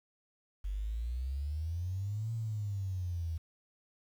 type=exponential two-way sweep; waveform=sine; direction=up then down; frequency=47.05 to 115.1 to 80.1 Hz; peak=-33 dBFS; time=0.64-3.38 s; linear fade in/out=10 ms; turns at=2.33 s; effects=10-bit